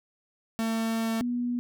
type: tone pair in turn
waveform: 45% pulse / sine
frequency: 225.2 / 243.1 Hz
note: A3 / B3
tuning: +40 / -27 cents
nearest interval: minor second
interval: 133 cents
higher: second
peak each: -26 dBFS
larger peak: neither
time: 0.59-1.21 / 1.21-1.59 s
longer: first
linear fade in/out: 0 ms
effects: none

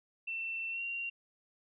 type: tone with pitch glide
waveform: sine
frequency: 2687 to 2759 Hz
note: E7 to F7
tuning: +33 to -22 cents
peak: -35 dBFS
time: 0.27-1.1 s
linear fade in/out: 10 ms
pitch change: +45 cents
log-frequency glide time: 0.69-0.83 s
effects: none

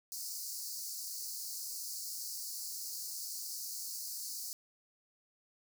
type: high-pass noise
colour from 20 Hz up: pink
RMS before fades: -42 dBFS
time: 0.12-4.53 s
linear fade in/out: 0 ms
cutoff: 4400 Hz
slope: 96 dB/octave
effects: none

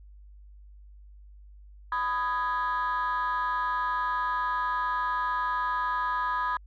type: chord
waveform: sine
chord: G# minor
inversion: first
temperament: just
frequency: 996.7 / 1245.9 / 1661.2 Hz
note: B5 / D#6 / G#6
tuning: +16 / +2 / 0 cents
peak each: -27 / -29 / -32 dBFS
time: 1.92-6.57 s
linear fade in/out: 2 ms
effects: tanh soft clip ceiling -21 dBFS + added 50 Hz sine -47 dBFS peak until 6.66 s

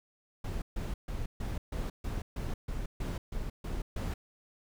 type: noise bursts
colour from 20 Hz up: brown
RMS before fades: -35 dBFS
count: 12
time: 0.44-4.14 s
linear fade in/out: 5 ms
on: 180 ms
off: 140 ms
effects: none

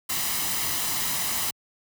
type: noise with comb filter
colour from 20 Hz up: white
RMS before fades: -27 dBFS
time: 0.09-1.51 s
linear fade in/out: 10 ms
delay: 1 ms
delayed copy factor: +0.5
effects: high-pass 60 Hz 12 dB/octave

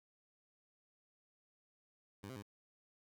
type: tone with pitch steps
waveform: 15% pulse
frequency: 99.7 / 130.6 / 102 Hz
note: G2 / C3 / G#2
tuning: +30 / -3 / -31 cents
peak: -40 dBFS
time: 2.23-2.425 s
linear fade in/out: 10 ms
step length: 65 ms
effects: 12-bit

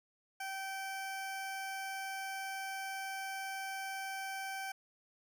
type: tone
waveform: 20% pulse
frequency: 774 Hz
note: G5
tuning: 22 cents flat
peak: -34 dBFS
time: 0.4-4.72 s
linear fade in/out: 5 ms
effects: none

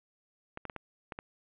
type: clicks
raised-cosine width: 0.5 ms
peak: -24 dBFS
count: 6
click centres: 0.574 / 0.653 / 0.698 / 0.763 / 1.122 / 1.189 s
effects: resampled to 8000 Hz + 11-bit

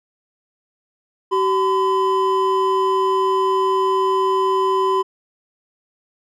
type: tone pair together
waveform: triangle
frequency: 381.6 / 1013 Hz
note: G4 / B5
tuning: -47 / +44 cents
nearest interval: octave + perfect fourth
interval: 1691 cents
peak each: -16 dBFS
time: 1.31-5.03 s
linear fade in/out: 20 ms
effects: none

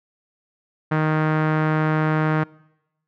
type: tone with low-pass filter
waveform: sawtooth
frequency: 155.56 Hz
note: D#3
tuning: in tune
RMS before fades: -20 dBFS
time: 0.91-2.44 s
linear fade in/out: 10 ms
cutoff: 1600 Hz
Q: 1.9
effects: noise-tail reverb RT60 0.9 s tail -24 dB re dry

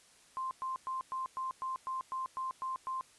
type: tone bursts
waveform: sine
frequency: 1046.5 Hz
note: C6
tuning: in tune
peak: -34 dBFS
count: 11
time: 0.37-3.01 s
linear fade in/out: 0 ms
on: 140 ms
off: 110 ms
effects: white hiss -62 dBFS RMS until 3.18 s + resampled to 24000 Hz

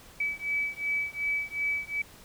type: beating tone pair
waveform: sine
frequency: 2291 / 2293.7 Hz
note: D7 / D7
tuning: -44 / -41 cents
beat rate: 2.7 Hz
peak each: -31 dBFS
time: 0.2-2.02 s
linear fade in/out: 5 ms
effects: pink hiss -52 dBFS RMS until 2.24 s

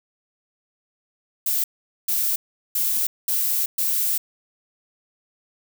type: noise bursts at uneven times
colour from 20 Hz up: violet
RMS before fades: -22 dBFS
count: 5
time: 1.46-1.64 / 2.08-2.36 / 2.75-3.07 / 3.28-3.66 / 3.78-4.18 s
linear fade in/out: 5 ms
effects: none

